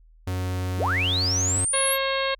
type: tone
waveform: 45% pulse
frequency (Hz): 91.8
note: F#2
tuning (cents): -13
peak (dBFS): -25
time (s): 0.27-1.65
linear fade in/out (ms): 5
type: linear sweep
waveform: sine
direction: up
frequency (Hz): 79 to 11840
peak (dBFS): -22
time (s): 0.77-1.98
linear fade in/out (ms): 50
type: harmonic tone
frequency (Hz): 540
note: C#5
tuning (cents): -45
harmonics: 1 / 2 / 3 / 4 / 5 / 6 / 7 / 8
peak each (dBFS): -26 / -29 / -31 / -32 / -33 / -34 / -34 / -35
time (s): 1.73-2.35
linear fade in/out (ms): 10
effects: added 40 Hz sine -50 dBFS peak until 2.39 s

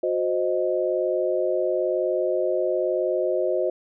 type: chord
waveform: sine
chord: C diminished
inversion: second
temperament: equal with one note detuned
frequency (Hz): 364.3 / 523.3 / 622.3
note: Gb4 / C5 / Eb5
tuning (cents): -27 / 0 / 0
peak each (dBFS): -25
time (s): 0.03-3.7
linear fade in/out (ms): 5
effects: none

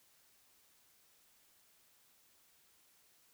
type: silence
effects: white hiss -69 dBFS RMS until 3.33 s

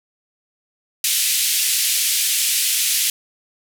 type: band-pass noise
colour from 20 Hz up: white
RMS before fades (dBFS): -19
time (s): 1.04-3.1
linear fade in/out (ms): 2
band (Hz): 2300 to 13000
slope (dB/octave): 24
effects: none

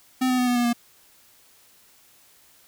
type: tone with pitch steps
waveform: square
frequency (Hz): 256.9 / 252.9 / 249 / 245.2 / 241.4 / 237.6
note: C4 / B3 / B3 / B3 / B3 / A#3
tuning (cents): -32 / +41 / +14 / -12 / -39 / +33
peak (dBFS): -20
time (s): 0.21-0.732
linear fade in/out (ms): 10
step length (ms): 87
effects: white hiss -56 dBFS RMS until 2.67 s

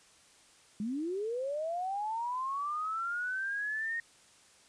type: linear sweep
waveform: sine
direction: up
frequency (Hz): 198.6 to 1864.7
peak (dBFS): -32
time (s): 0.8-4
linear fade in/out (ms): 2
effects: white hiss -61 dBFS RMS until 4.68 s + resampled to 22050 Hz

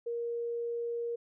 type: tone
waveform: sine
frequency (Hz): 470.2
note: A#4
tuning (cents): +15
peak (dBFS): -32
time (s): 0.06-1.16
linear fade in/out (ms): 10
effects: none

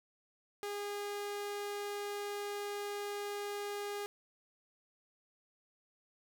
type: tone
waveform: sawtooth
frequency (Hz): 408.7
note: G#4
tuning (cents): -28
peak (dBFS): -34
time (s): 0.63-4.06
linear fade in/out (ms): 0
effects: none

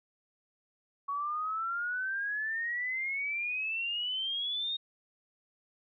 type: exponential sweep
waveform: sine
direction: up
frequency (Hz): 1116 to 3729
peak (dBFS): -31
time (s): 1.08-4.77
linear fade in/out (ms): 10
effects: none

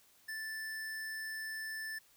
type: tone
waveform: square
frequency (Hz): 1760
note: A6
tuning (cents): 0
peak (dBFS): -40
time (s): 0.28-1.99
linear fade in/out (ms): 10
effects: white hiss -66 dBFS RMS until 2.16 s

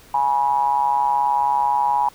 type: ring-modulated tone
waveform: triangle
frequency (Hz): 69.3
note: C#2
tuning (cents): 0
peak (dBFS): -11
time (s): 0.14-2.09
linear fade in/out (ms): 5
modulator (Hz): 902
effects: pink hiss -48 dBFS RMS until 2.14 s

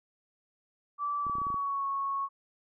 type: tone with pitch glide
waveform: sine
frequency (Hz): 1160 to 1103.1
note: D6 to C#6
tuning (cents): -22 to -9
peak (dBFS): -29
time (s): 0.98-2.29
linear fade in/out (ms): 50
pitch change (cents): -87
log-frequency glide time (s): 1.2-1.86
type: clicks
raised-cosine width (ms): 3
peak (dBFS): -31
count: 8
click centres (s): 1.267 / 1.297 / 1.354 / 1.384 / 1.417 / 1.468 / 1.503 / 1.543
effects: none

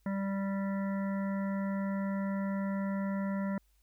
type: harmonic tone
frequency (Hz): 196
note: G3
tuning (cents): 0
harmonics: 1 / 3 / 5 / 7 / 9 / 10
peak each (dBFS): -31 / -41 / -45 / -48 / -50 / -51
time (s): 0.06-3.58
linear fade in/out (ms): 2
effects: added 50 Hz sine -66 dBFS peak until 3.82 s + white hiss -75 dBFS RMS until 3.82 s

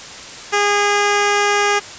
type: tone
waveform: 10% pulse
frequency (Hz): 409.3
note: G#4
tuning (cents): -25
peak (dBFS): -5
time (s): 0.52-1.8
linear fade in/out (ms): 20
effects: white hiss -33 dBFS RMS until 1.98 s + resampled to 16000 Hz

